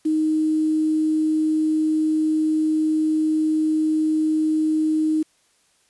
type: tone with quantisation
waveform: sine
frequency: 311.8 Hz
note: D#4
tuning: 4 cents sharp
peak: -17 dBFS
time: 0.05-5.23 s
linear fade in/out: 10 ms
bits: 7
effects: white hiss -62 dBFS RMS until 5.89 s + resampled to 24000 Hz